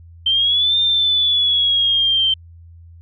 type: exponential two-way sweep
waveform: sine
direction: up then down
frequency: 3114 to 3618 to 3114 Hz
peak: -13 dBFS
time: 0.26-2.34 s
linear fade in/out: 5 ms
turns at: 0.78 s
effects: added 84 Hz sine -39 dBFS peak until 3.01 s